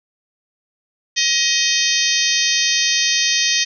harmonic tone with a mistuned harmonic, 630 Hz, D#5, 21 cents sharp, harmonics 3 / 4 / 5 / 6 / 7 / 8 / 9 / 10, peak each -23 / -23 / -23 / -23 / -23 / -23 / -23 / -23 dBFS, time 1.16-3.65 s, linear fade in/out 20 ms, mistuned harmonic 6, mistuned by -51 cents, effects none

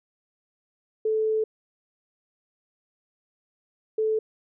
sine tone bursts at uneven times, 436.6 Hz, A4, 13 cents flat, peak -21 dBFS, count 2, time 1.05-1.44 / 3.98-4.19 s, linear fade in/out 5 ms, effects none

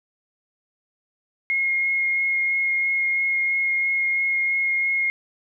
sine tone with vibrato, 2151 Hz, C7, 47 cents sharp, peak -19 dBFS, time 1.5-5.1 s, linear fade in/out 0 ms, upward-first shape sine, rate 3 Hz, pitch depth 8 cents each way, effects none

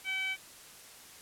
15% pulse tone with band-pass filter, 765 Hz, G5, 42 cents flat, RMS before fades -34 dBFS, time 0.04-0.37 s, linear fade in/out 50 ms, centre 2500 Hz, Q 5.7, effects white hiss -52 dBFS RMS until 1.21 s + low-pass 12000 Hz 12 dB/octave

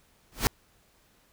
pink noise with exponential growth, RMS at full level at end -19 dBFS, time 0.32-0.47 s, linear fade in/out 0 ms, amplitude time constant 31 ms, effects pink hiss -64 dBFS RMS until 1.32 s

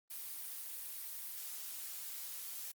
blue noise, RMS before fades -45 dBFS, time 0.1-2.72 s, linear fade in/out 10 ms, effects Opus 32 kbps

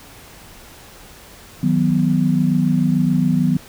sine chord, B major, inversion first, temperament equal with one note detuned, 158.1 / 185 / 246.9 Hz, D#3 / F#3 / B3, +28 / 0 / 0 cents, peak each -18 dBFS, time 1.63-3.57 s, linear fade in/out 5 ms, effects pink hiss -42 dBFS RMS until 3.68 s

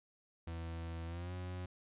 40% pulse tone with pitch glide, 83 to 90.51 Hz, E2 to F#2, +12 to -38 cents, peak -40 dBFS, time 0.47-1.66 s, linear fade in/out 5 ms, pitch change +150 cents, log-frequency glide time 1.06-1.33 s, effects resampled to 8000 Hz

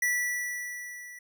square tone with level ramp, 1957 Hz, B6, 16 cents flat, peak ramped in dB -24 to -44 dBFS, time 0.02-1.19 s, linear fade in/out 5 ms, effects none

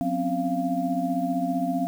sine tone cluster, 181.3 / 255.6 / 271 / 691 Hz, F#3 / C4 / C#4 / F5, -35 / -40 / -39 / -19 cents, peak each -31 / -28 / -28 / -28 dBFS, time 0.01-1.87 s, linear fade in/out 0 ms, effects 8-bit

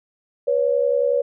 sine tone pair together, 489.7 / 560.5 Hz, B4 / C#5, -15 / +19 cents, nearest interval major second, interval 234 cents, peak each -19 dBFS, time 0.47-1.22 s, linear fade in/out 10 ms, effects none

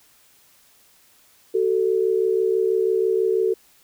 sine tone pair together, 377.4 / 443.5 Hz, F#4 / A4, +34 / +14 cents, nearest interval minor third, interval 280 cents, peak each -20 dBFS, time 1.54-3.54 s, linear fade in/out 10 ms, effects white hiss -56 dBFS RMS until 3.83 s

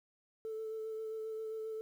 sine tone with vibrato, 440 Hz, A4, in tune, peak -37 dBFS, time 0.45-1.81 s, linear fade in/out 0 ms, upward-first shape sine, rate 7.5 Hz, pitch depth 16 cents each way, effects tanh soft clip ceiling -34 dBFS + 11-bit

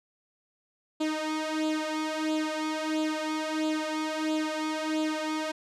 sawtooth tone with flanger, 311.1 Hz, D#4, in tune, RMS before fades -30 dBFS, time 1-5.52 s, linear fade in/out 10 ms, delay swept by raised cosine 0.26 to 2.36 ms, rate 1.5 Hz, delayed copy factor +0.75, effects low-pass 7000 Hz 12 dB/octave

